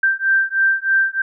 sine beating tone pair, 1568 / 1571.2 Hz, G6 / G6, 0 / +4 cents, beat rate 3.2 Hz, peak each -17 dBFS, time 0.03-1.22 s, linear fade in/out 5 ms, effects none

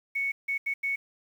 sine tone bursts at uneven times, 2217 Hz, C#7, in tune, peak -26 dBFS, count 4, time 0.15-0.32 / 0.48-0.58 / 0.66-0.74 / 0.83-0.96 s, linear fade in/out 10 ms, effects 9-bit

